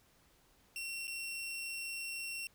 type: tone with dropouts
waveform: sawtooth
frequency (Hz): 2726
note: F7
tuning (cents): -43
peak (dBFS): -36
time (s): 0.76-2.47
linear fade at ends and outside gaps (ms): 1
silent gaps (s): 1.071-1.078
effects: pink hiss -68 dBFS RMS until 2.54 s